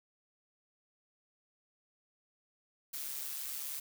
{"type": "noise with amplitude modulation", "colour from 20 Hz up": "blue", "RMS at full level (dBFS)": -38, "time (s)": [2.93, 3.8], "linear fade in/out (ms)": 10, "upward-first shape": "sine", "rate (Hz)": 141, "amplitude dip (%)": 55, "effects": []}